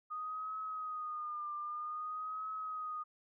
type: tone with vibrato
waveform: sine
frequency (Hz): 1236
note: D#6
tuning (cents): -12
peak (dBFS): -38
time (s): 0.1-3.04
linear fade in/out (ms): 20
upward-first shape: triangle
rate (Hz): 0.52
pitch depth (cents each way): 66
effects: none

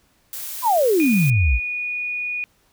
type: noise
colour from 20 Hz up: blue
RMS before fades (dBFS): -31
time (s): 0.33-1.3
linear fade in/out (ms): 0
type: exponential sweep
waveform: sine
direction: down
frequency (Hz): 1054 to 51.1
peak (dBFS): -14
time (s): 0.62-1.6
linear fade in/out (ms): 50
type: tone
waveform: sine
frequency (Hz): 2459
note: D#7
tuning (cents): -21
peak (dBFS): -23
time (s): 1-2.44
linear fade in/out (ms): 0
effects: pink hiss -61 dBFS RMS until 2.72 s

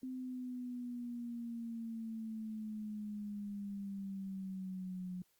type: exponential sweep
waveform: sine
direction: down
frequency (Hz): 258.6 to 180.7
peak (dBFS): -40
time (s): 0.03-5.22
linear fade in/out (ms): 2
effects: white hiss -75 dBFS RMS until 5.39 s + Opus 48 kbps

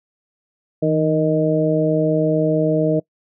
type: harmonic tone with a mistuned harmonic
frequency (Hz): 155.56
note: D#3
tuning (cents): 0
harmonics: 1 / 2 / 3 / 4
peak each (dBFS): -20 / -20 / -20 / -20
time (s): 0.82-3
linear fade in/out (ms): 10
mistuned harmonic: 1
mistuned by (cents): +49
effects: noise-tail reverb RT60 0.1 s tail -24 dB re dry

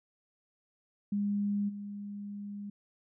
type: tone with level steps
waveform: sine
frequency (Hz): 203.5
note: G#3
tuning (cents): -35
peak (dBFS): -28 / -38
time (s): 1.12-2.7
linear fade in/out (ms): 5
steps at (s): 1.68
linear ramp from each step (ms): 20
effects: none

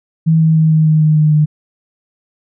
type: tone with pitch steps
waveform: sine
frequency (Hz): 161.2 / 159.81 / 158.43 / 157.06 / 155.71 / 154.37 / 153.03 / 151.71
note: E3 / D#3 / D#3 / D#3 / D#3 / D#3 / D#3 / D#3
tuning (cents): -38 / +47 / +32 / +17 / +2 / -13 / -28 / -43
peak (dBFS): -7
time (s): 0.26-1.46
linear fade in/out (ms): 20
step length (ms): 150
effects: none

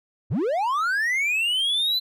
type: linear sweep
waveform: triangle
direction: up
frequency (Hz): 76.4 to 4072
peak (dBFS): -19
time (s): 0.3-2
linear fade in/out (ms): 20
effects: none

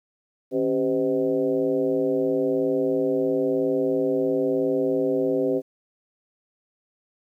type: tone with frequency modulation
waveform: sine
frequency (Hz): 392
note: G4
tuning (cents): 0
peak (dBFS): -19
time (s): 0.51-5.62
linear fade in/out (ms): 50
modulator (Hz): 119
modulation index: 1.4
effects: high-pass 200 Hz 12 dB/octave + 10-bit

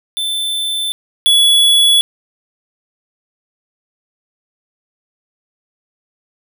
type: tone pair in turn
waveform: square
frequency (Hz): 3534 / 3392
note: A7 / G#7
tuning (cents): +7 / +36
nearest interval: minor second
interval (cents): 71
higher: first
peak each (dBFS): -17 / -8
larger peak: second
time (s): 0.17-0.92 / 1.26-2.01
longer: neither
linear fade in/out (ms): 0
effects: none

